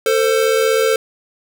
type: tone pair together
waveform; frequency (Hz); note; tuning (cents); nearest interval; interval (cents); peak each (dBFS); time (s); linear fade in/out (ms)
square; 447.3 / 523.3; A4 / C5; +28 / 0; minor third; 272; -15 / -18; 0.06-0.96; 2
effects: none